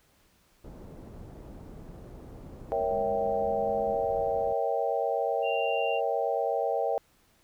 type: low-pass noise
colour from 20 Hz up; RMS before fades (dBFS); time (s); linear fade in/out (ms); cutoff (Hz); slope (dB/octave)
pink; -45; 0.64-4.53; 5; 560; 12
type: chord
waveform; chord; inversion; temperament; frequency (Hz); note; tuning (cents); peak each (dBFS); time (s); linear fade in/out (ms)
sine; A# diminished seventh; none; equal with one note detuned; 466.2 / 554.4 / 653.6 / 784; A#4 / C#5 / E5 / G5; 0 / 0 / -15 / 0; -31; 2.72-6.98; 0
type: tone with pitch glide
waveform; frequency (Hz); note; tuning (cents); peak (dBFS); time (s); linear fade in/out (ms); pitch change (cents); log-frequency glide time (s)
sine; 203.9 to 210.4; G#3 to G#3; -32 to +23; -40; 2.92-3.95; 5; +55; 3.37-3.78
type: tone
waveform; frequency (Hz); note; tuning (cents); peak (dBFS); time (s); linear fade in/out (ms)
sine; 2778; F7; -10; -34; 5.42-6.01; 50
effects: pink hiss -65 dBFS RMS until 7.43 s